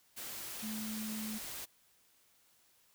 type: tone in noise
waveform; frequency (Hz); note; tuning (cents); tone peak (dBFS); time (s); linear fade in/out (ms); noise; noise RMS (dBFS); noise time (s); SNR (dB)
sine; 216.7; A3; -26; -39; 0.62-1.39; 20; white; -44; 0.16-1.66; +2
effects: white hiss -69 dBFS RMS until 2.94 s